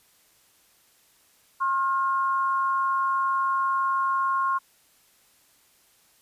sine tone pair together, 1073.1 / 1411 Hz, C6 / F6, +43 / +17 cents, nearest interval perfect fourth, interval 474 cents, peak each -22 / -30 dBFS, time 1.6-4.59 s, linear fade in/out 20 ms, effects white hiss -61 dBFS RMS until 6.21 s + resampled to 32000 Hz

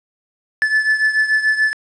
triangle beating tone pair, 1737 / 1743.9 Hz, A6 / A6, -23 / -16 cents, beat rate 6.9 Hz, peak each -13 / -18 dBFS, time 0.62-1.73 s, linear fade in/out 0 ms, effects resampled to 22050 Hz + 8-bit

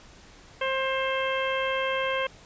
harmonic tone, 530 Hz, C5, 22 cents sharp, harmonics 1 / 2 / 3 / 4 / 5 / 6, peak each -28 / -31 / -33 / -34 / -35 / -36 dBFS, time 0.61-2.27 s, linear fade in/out 5 ms, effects pink hiss -51 dBFS RMS until 2.45 s + resampled to 16000 Hz

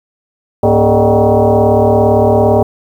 sine tone with frequency modulation, 103.83 Hz, G#2, in tune, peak -6 dBFS, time 0.63-2.63 s, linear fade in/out 5 ms, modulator 170 Hz, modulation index 4.1, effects 7-bit

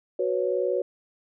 sine chord, F# suspended fourth, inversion none, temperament equal, 370 / 493.9 / 554.4 Hz, F#4 / B4 / C#5, 0 / 0 / 0 cents, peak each -27 dBFS, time 0.19-0.82 s, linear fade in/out 5 ms, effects none

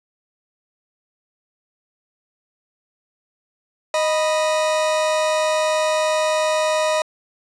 40% pulse tone pair together, 621 / 983 Hz, D#5 / B5, -3 / -8 cents, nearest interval minor sixth, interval 795 cents, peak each -17 / -23 dBFS, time 3.94-7.02 s, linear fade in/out 2 ms, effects resampled to 22050 Hz + 9-bit

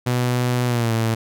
sawtooth tone with pitch glide, 123.47 to 113.22 Hz, B2 to A2, 0 to +50 cents, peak -14 dBFS, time 0.06-1.15 s, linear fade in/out 10 ms, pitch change -150 cents, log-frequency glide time 0.66-0.93 s, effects none

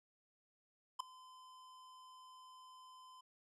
square tone with ADSR envelope, 1024 Hz, C6, 38 cents flat, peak -34 dBFS, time 0.99-3.21 s, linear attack 13 ms, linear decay 3 ms, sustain -23 dB, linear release 6 ms, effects low-pass 9000 Hz 12 dB/octave

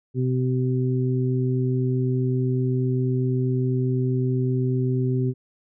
harmonic tone, 127.9 Hz, C3, 39 cents flat, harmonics 1 / 2 / 3, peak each -21 / -27 / -28 dBFS, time 0.14-5.34 s, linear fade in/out 50 ms, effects none

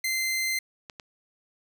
sawtooth tone, 2077 Hz, C7, 13 cents flat, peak -22 dBFS, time 0.04-0.59 s, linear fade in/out 5 ms
clicks, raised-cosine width 0.2 ms, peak -23 dBFS, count 2, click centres 0.898 / 0.998 s
effects none

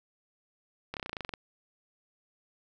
slowing click train, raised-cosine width 0.3 ms, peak -20 dBFS, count 12, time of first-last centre 0.94-1.338 s, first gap 28 ms, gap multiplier 1.05, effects none

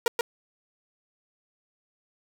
sawtooth tone with echo, 470.9 Hz, A#4, 18 cents sharp, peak -16 dBFS, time 0.06-0.08 s, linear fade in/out 2 ms, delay 130 ms, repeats 1, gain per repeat -3 dB, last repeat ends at 0.21 s, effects none

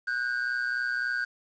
triangle ring-modulated tone, 1535 Hz, G6, 37 cents flat, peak -22 dBFS, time 0.07-1.25 s, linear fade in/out 10 ms, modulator 61.8 Hz, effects resampled to 16000 Hz + 9-bit

